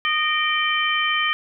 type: harmonic tone with a mistuned harmonic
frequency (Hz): 616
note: D#5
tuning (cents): -17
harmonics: 2 / 3 / 4 / 5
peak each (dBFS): -24 / -24 / -24 / -24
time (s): 0.05-1.33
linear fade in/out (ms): 0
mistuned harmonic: 4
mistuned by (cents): -80
effects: none